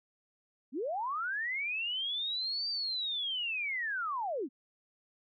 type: linear two-way sweep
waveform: sine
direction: up then down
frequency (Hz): 220 to 4699 to 220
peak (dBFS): -32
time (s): 0.72-4.49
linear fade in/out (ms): 50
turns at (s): 2.69
effects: none